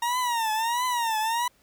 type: tone with vibrato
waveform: 40% pulse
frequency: 932.3 Hz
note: A#5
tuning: in tune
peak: -23 dBFS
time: 0.02-1.48 s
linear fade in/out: 5 ms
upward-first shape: triangle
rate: 1.5 Hz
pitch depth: 150 cents each way
effects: pink hiss -63 dBFS RMS until 1.62 s